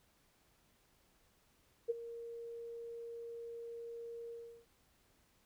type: tone with ADSR envelope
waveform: sine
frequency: 466.2 Hz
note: A#4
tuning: in tune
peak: -29 dBFS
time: 1.88-4.66 s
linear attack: 22 ms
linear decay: 21 ms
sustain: -15 dB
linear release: 350 ms
effects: pink hiss -72 dBFS RMS until 5.45 s